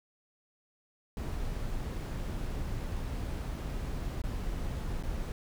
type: noise with dropouts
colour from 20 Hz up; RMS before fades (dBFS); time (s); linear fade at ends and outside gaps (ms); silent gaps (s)
brown; -35; 1.17-5.32; 1; 4.218-4.238 / 5.027-5.035
effects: none